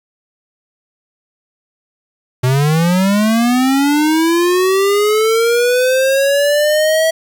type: linear sweep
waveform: square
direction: up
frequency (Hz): 123.47 to 650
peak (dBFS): -11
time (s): 2.43-7.11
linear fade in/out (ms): 10
effects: 8-bit